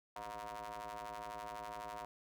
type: ring-modulated tone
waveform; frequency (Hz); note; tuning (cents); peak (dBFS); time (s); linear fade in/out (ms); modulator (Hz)
sawtooth; 110; A2; 0; -37; 0.16-2.05; 0; 831
effects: none